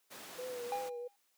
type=noise; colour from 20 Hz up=pink; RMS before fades=-48 dBFS; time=0.1-0.9 s; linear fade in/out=20 ms
type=tone with vibrato; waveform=sine; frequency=493.9 Hz; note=B4; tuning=in tune; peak=-39 dBFS; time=0.38-1.08 s; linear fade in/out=10 ms; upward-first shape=triangle; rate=2.9 Hz; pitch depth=60 cents each way
type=tone with exponential decay; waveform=triangle; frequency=808 Hz; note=G#5; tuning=48 cents flat; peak=-30 dBFS; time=0.72-1.16 s; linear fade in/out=1 ms; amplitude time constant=94 ms
effects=white hiss -75 dBFS RMS until 1.37 s + high-pass 300 Hz 12 dB/octave